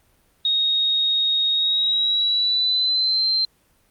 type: tone with pitch glide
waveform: sine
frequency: 3743 to 4129 Hz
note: A#7 to C8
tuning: +6 to -24 cents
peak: -17 dBFS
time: 0.45-3.45 s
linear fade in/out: 2 ms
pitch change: +170 cents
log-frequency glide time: 1.52-3.26 s
effects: pink hiss -61 dBFS RMS until 3.9 s + Opus 32 kbps